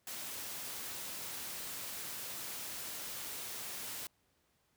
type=noise; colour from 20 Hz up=white; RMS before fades=-43 dBFS; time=0.07-4.07 s; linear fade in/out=2 ms; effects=pink hiss -75 dBFS RMS until 4.76 s + high-pass 60 Hz 12 dB/octave